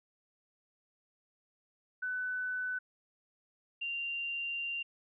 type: tone pair in turn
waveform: sine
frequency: 1500 / 2777 Hz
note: F#6 / F7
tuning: +23 / -10 cents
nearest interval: major seventh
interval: 1067 cents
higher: second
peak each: -33 / -34 dBFS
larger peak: first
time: 2.02-2.79 / 3.81-4.83 s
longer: second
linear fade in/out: 10 ms
effects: none